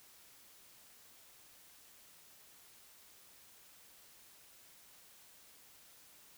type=silence; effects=white hiss -61 dBFS RMS until 6.37 s